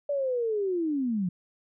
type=linear sweep; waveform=sine; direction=down; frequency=583 to 170.3 Hz; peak=-25 dBFS; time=0.09-1.29 s; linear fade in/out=5 ms; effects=none